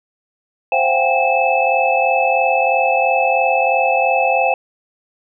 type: tone cluster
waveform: sine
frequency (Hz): 525 / 685 / 764 / 807 / 2612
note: C5 / F5 / G5 / G#5 / E7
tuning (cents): +6 / -34 / -45 / -50 / -17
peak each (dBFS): -19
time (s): 0.72-4.54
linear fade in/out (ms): 2
effects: none